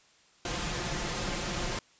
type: noise with comb filter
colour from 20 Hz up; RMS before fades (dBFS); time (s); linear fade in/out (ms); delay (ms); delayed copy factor
pink; -33; 0.45-1.79; 2; 5.7; +0.5
effects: white hiss -62 dBFS RMS until 1.99 s + resampled to 16000 Hz